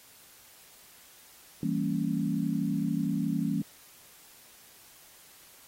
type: chord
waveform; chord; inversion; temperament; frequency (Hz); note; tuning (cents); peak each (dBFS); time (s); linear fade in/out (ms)
sine; E diminished seventh; none; equal with one note detuned; 164.81 / 196 / 229.5 / 277.2; E3 / G3 / Bb3 / Db4; 0 / 0 / -27 / 0; -32; 1.63-3.62; 2
effects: white hiss -55 dBFS RMS until 5.67 s + AAC 48 kbps